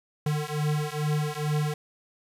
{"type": "beating tone pair", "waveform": "square", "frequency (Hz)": [149.1, 151.4], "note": ["D3", "D#3"], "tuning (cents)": [27, -47], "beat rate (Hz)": 2.3, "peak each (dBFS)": -29, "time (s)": [0.26, 1.74], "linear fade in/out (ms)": 5, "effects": ["resampled to 32000 Hz", "9-bit"]}